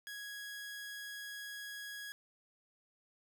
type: tone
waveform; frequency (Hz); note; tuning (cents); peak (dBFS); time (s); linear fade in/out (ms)
sawtooth; 1661.2; G#6; 0; -40; 0.07-2.12; 0
effects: none